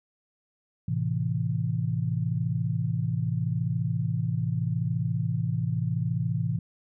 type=chord; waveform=sine; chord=A minor; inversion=none; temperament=equal; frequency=110 / 130.81 / 164.81 Hz; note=A2 / C3 / E3; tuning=0 / 0 / 0 cents; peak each=-29 dBFS; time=0.88-6.59 s; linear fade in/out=5 ms; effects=none